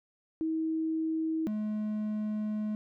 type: tone pair in turn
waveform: sine / triangle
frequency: 320 / 212.9 Hz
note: D#4 / G#3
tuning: +49 / +43 cents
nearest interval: perfect fifth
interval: 706 cents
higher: first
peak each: -28 dBFS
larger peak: neither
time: 0.41-1.47 / 1.47-2.75 s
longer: second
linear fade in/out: 0 ms
effects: none